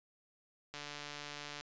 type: click train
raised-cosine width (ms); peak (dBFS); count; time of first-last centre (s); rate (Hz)
0.2; -27; 128; 0.74-1.61; 146
effects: resampled to 16000 Hz